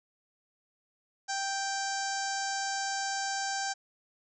harmonic tone, 784 Hz, G5, in tune, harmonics 1 / 2 / 3 / 4 / 5 / 6 / 7 / 8 / 9 / 10, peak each -34 / -36 / -49 / -49 / -47 / -42 / -41 / -41 / -42 / -49 dBFS, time 1.28-3.74 s, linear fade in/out 20 ms, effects none

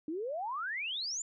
sine exponential sweep, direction up, 295.6 to 7310 Hz, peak -34 dBFS, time 0.08-1.22 s, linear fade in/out 2 ms, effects none

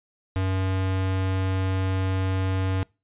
square tone, 94.6 Hz, F#2, 39 cents sharp, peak -23 dBFS, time 0.36-2.83 s, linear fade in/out 0 ms, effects noise-tail reverb RT60 0.3 s tail -26 dB re dry + resampled to 8000 Hz

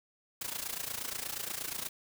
white noise with amplitude modulation, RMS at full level -35 dBFS, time 0.41-1.89 s, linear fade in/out 5 ms, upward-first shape sine, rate 28.4 Hz, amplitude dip 80%, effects none

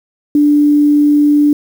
sine tone with quantisation, 293.7 Hz, D4, in tune, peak -6 dBFS, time 0.35-1.53 s, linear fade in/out 2 ms, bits 6, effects none

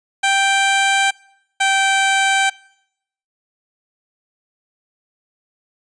15% pulse tone pair in turn, 784 / 778.6 Hz, G5 / G5, 0 / -12 cents, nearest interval unison, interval 12 cents, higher first, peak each -7 dBFS, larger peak neither, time 0.23-1.11 / 1.6-2.5 s, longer second, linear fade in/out 10 ms, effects noise-tail reverb RT60 0.8 s tail -25 dB re dry + resampled to 22050 Hz

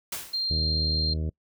white noise with exponential decay, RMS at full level -30 dBFS, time 0.12-0.52 s, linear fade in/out 5 ms, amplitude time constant 86 ms
sine tone, 4186 Hz, C8, in tune, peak -25 dBFS, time 0.33-1.14 s, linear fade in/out 10 ms
harmonic tone, 78.5 Hz, D#2, 16 cents sharp, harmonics 1 / 2 / 3 / 4 / 5 / 6 / 7 / 8, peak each -27 / -33 / -41 / -42 / -44 / -46 / -50 / -51 dBFS, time 0.5-1.3 s, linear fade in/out 10 ms
effects noise-tail reverb RT60 0.1 s tail -25 dB re dry

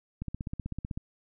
click train, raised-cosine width 5 ms, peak -22 dBFS, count 13, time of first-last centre 0.22-0.975 s, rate 15.9 Hz, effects none

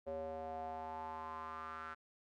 square tone with band-pass filter sweep, 79.6 Hz, D#2, 40 cents sharp, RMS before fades -45 dBFS, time 0.06-1.95 s, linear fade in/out 20 ms, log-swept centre 540 to 1400 Hz, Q 5.4, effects none

